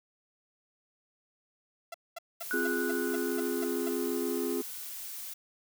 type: tone bursts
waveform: sawtooth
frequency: 676 Hz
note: E5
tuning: 43 cents sharp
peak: -34 dBFS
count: 9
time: 1.92-3.887 s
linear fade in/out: 5 ms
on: 23 ms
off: 220 ms
type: noise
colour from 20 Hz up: blue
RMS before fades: -41 dBFS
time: 2.4-5.34 s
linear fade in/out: 10 ms
type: tone with exponential decay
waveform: sine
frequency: 1473 Hz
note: F#6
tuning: 8 cents flat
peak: -29 dBFS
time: 2.51-5 s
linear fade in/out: 0 ms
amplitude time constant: 540 ms
type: chord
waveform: triangle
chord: F minor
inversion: second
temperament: equal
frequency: 261.6 / 349.2 / 415.3 Hz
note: C4 / F4 / Ab4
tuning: 0 / 0 / 0 cents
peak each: -32 dBFS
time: 2.53-4.62 s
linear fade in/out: 10 ms
effects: none